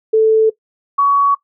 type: tone pair in turn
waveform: sine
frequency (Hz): 440 / 1125.2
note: A4 / C#6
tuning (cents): 0 / +26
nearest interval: octave + major third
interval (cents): 1626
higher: second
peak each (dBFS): -7 / -9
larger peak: first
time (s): 0.13-0.5 / 0.98-1.35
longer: neither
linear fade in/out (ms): 10
effects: noise-tail reverb RT60 0.1 s tail -19 dB re dry